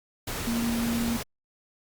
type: tone in noise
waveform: sine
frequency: 233.1 Hz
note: A#3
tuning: in tune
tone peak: -25 dBFS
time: 0.47-1.17 s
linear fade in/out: 5 ms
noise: pink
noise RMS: -33 dBFS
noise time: 0.27-1.23 s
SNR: +5 dB
effects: Opus 48 kbps